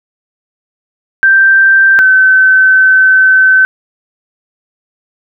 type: tone pair in turn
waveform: sine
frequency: 1568 / 1529.5 Hz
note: G6 / G6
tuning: 0 / -43 cents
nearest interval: unison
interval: 43 cents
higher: first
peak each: -3 dBFS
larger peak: neither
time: 1.23-1.99 / 1.99-3.65 s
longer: second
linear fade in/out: 0 ms
effects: none